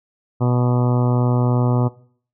harmonic tone, 123.1 Hz, B2, 5 cents flat, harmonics 1 / 2 / 3 / 4 / 5 / 6 / 7 / 8 / 9 / 10, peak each -16 / -22 / -26 / -28 / -30 / -32 / -33 / -34 / -35 / -36 dBFS, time 0.4-1.89 s, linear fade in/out 20 ms, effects noise-tail reverb RT60 0.5 s tail -19 dB re dry

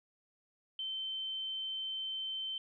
sine tone, 3093 Hz, G7, 24 cents flat, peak -36 dBFS, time 0.79-2.58 s, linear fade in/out 2 ms, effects none

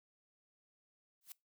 blue noise with exponential growth, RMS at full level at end -45 dBFS, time 1.21-1.32 s, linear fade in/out 2 ms, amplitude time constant 23 ms, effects noise-tail reverb RT60 0.2 s tail -22 dB re dry

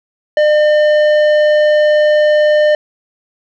sine tone with tanh clipping, 603 Hz, D5, 46 cents sharp, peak -9 dBFS, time 0.37-2.75 s, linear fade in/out 2 ms, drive 11 dB, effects none

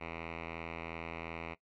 5% pulse tone with low-pass filter, 82.8 Hz, E2, 8 cents sharp, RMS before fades -43 dBFS, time 0-1.55 s, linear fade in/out 20 ms, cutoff 2300 Hz, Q 3.1, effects noise-tail reverb RT60 0.1 s tail -18 dB re dry

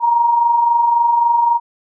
sine tone pair together, 919 / 942.7 Hz, A#5 / A#5, -25 / +19 cents, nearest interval unison, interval 44 cents, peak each -21 / -11 dBFS, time 0-1.6 s, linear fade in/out 50 ms, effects none

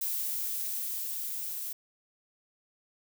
violet noise with level ramp, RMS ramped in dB -32 to -37 dBFS, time 0.01-1.73 s, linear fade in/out 5 ms, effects none

